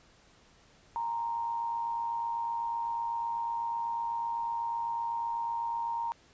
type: tone with amplitude modulation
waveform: sine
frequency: 930 Hz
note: A#5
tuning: 4 cents flat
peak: -28 dBFS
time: 0.96-6.12 s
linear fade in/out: 0 ms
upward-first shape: sine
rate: 108 Hz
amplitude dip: 50%
effects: pink hiss -61 dBFS RMS until 6.33 s + resampled to 16000 Hz